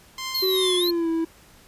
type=tone with tremolo; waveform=10% pulse; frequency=1046.5 Hz; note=C6; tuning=in tune; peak=-19 dBFS; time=0.18-0.88 s; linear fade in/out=2 ms; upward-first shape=triangle; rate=2.6 Hz; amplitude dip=80%
type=exponential two-way sweep; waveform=square; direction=down then up; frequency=4353 to 3327 to 4353 Hz; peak=-23 dBFS; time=0.34-0.91 s; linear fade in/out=10 ms; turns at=0.76 s
type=tone with pitch glide; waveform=triangle; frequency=376.5 to 327.8 Hz; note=F#4 to E4; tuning=+30 to -10 cents; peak=-19 dBFS; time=0.42-1.25 s; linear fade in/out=10 ms; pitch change=-240 cents; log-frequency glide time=0.6-1.09 s
effects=pink hiss -52 dBFS RMS until 1.67 s + resampled to 32000 Hz

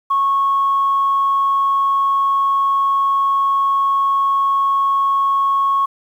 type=tone; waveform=sine; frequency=1100 Hz; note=C#6; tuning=14 cents flat; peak=-12 dBFS; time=0.1-5.86 s; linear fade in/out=10 ms; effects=tanh soft clip ceiling -8 dBFS + 8-bit

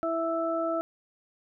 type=harmonic tone; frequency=329.6 Hz; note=E4; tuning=in tune; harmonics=1 / 2 / 4; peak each=-32 / -28 / -33 dBFS; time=0.03-0.81 s; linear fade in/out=0 ms; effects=none

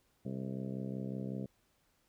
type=harmonic tone with a mistuned harmonic; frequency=65.41 Hz; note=C2; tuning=in tune; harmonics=2 / 3 / 4 / 5 / 6 / 7 / 8 / 9 / 10; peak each=-42 / -40 / -45 / -53 / -49 / -51 / -51 / -59 / -57 dBFS; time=0.25-1.46 s; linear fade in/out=5 ms; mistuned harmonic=9; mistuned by=+44 cents; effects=pink hiss -74 dBFS RMS until 2.08 s

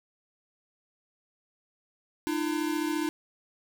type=tone pair together; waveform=square; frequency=302.4 / 336.9 Hz; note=D#4 / E4; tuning=-49 / +38 cents; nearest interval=major second; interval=187 cents; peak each=-30 / -32 dBFS; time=2.27-3.09 s; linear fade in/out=0 ms; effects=none

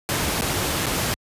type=noise with dropouts; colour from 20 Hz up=pink; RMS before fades=-23 dBFS; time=0.09-1.14 s; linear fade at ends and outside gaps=0 ms; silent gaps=0.41-0.42 / 0.535-0.538 / 0.859-0.866 s; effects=high-pass 60 Hz 12 dB/octave + resampled to 32000 Hz

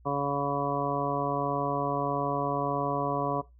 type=harmonic tone; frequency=141.6 Hz; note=C#3; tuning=37 cents sharp; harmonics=1 / 2 / 3 / 4 / 5 / 7 / 8; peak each=-34 / -34 / -34 / -34 / -34 / -34 / -34 dBFS; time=0.05-3.42 s; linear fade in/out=20 ms; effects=noise-tail reverb RT60 0.2 s tail -17 dB re dry + added 60 Hz sine -53 dBFS peak until 3.59 s

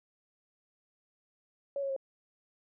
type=tone with pitch steps; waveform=sine; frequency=560 / 549.1 / 538.4 Hz; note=C#5 / C#5 / C5; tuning=+18 / -17 / +49 cents; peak=-31 dBFS; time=1.76-1.964 s; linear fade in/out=2 ms; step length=68 ms; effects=none

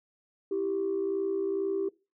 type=tone pair together; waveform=sine; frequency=329 / 391.2 Hz; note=E4 / G4; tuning=-3 / -4 cents; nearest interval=minor third; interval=299 cents; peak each=-33 / -27 dBFS; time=0.51-1.89 s; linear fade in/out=5 ms; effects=noise-tail reverb RT60 0.3 s tail -23 dB re dry + tanh soft clip ceiling -22 dBFS

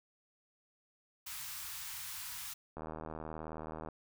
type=band-stop noise; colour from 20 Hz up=white; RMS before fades=-44 dBFS; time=1.26-2.54 s; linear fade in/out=10 ms; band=150 to 850 Hz; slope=48 dB/octave
type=click train; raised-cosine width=1 ms; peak=-29 dBFS; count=89; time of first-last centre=2.77-3.887 s; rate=78.8 Hz
effects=none

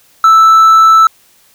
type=tone with hard clipping; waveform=triangle; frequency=1318.5 Hz; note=E6; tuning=in tune; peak=-3 dBFS; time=0.24-1.07 s; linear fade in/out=2 ms; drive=5 dB; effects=white hiss -48 dBFS RMS until 1.54 s

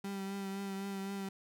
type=tone with vibrato; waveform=35% pulse; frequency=196 Hz; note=G3; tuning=in tune; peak=-36 dBFS; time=0.04-1.29 s; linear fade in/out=5 ms; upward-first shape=triangle; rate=3.9 Hz; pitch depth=28 cents each way; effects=none

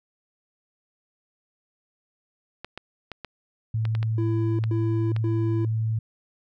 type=clicks; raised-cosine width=0.3 ms; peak=-19 dBFS; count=9; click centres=2.646 / 2.776 / 3.117 / 3.247 / 3.853 / 3.951 / 4.029 / 4.639 / 5.164 s
type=tone; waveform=sine; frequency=111.1 Hz; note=A2; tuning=17 cents sharp; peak=-22 dBFS; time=3.74-5.99 s; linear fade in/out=5 ms
type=tone bursts; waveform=triangle; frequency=334.1 Hz; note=E4; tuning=23 cents sharp; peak=-24 dBFS; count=3; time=4.18-5.65 s; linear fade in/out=2 ms; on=410 ms; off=120 ms
effects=none

